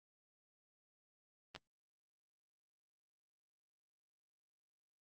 clicks, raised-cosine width 0.2 ms, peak -29 dBFS, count 2, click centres 1.55 / 1.561 s, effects Opus 24 kbps

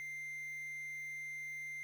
triangle tone with quantisation, 2093 Hz, C7, in tune, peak -40 dBFS, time 0-1.83 s, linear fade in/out 0 ms, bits 10, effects none

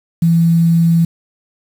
sine tone with quantisation, 167 Hz, E3, 23 cents sharp, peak -8 dBFS, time 0.22-1.05 s, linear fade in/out 5 ms, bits 6, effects none

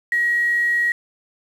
sine tone with quantisation, 1902 Hz, A#6, 34 cents sharp, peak -16 dBFS, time 0.12-0.92 s, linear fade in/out 2 ms, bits 6, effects low-pass 10000 Hz 12 dB/octave

